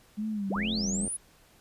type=tone with vibrato; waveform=sine; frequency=206.1 Hz; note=G#3; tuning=13 cents flat; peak=-29 dBFS; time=0.17-1.07 s; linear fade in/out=20 ms; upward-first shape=sine; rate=2.3 Hz; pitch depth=100 cents each way
type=linear sweep; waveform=sine; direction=up; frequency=65.41 to 10548 Hz; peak=-31 dBFS; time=0.49-1.17 s; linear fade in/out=10 ms
type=click train; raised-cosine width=2 ms; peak=-27 dBFS; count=47; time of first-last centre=0.56-1.079 s; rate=88.7 Hz
effects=pink hiss -60 dBFS RMS until 1.6 s + resampled to 32000 Hz